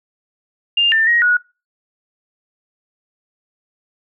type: tone with pitch steps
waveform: sine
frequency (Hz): 2804 / 1790 / 1886 / 1458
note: F7 / A6 / A#6 / F#6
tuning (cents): +6 / +29 / +20 / -26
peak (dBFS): -11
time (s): 0.77-1.37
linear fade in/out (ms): 5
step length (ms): 150
effects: noise-tail reverb RT60 0.3 s tail -24 dB re dry